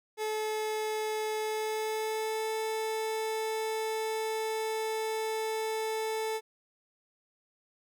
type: tone with pitch glide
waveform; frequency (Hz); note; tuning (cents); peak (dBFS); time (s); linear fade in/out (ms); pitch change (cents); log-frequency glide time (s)
30% pulse; 432 to 439.8; A4 to A4; -32 to -1; -28; 0.17-6.41; 50; +31; 1.39-2.52
effects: none